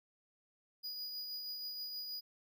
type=tone with tremolo; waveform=square; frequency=4916 Hz; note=D#8; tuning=22 cents flat; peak=-40 dBFS; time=0.83-2.21 s; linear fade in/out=20 ms; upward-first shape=triangle; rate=6.3 Hz; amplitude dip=35%; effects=none